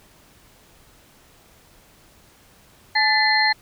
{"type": "tone cluster", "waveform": "sine", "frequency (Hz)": [858, 1758, 2021, 4192], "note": ["A5", "A6", "B6", "C8"], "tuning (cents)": [-44, -2, 39, 2], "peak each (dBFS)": -21, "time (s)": [2.95, 3.53], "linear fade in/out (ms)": 10, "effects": ["pink hiss -53 dBFS RMS until 3.61 s"]}